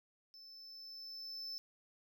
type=tone with level ramp; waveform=triangle; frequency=5274 Hz; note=E8; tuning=in tune; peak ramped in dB=-53 to -40 dBFS; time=0.34-1.58 s; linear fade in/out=0 ms; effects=none